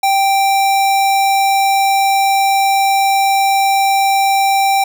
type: tone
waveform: square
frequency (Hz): 784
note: G5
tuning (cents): 0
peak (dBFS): -11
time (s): 0.03-4.84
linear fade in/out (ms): 5
effects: none